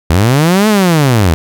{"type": "linear two-way sweep", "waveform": "sawtooth", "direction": "up then down", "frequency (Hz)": [74.8, 220, 74.8], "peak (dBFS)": -3, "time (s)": [0.1, 1.34], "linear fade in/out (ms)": 0, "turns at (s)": 0.68, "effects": []}